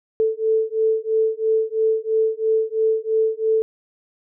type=beating tone pair; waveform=sine; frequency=440 / 443 Hz; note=A4 / A4; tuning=0 / +12 cents; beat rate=3 Hz; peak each=-20 dBFS; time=0.2-3.62 s; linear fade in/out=0 ms; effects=none